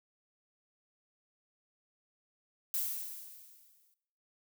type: noise with exponential decay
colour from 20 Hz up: violet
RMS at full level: -32 dBFS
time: 2.74-3.94 s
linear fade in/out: 0 ms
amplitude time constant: 260 ms
effects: noise-tail reverb RT60 0.7 s tail -17 dB re dry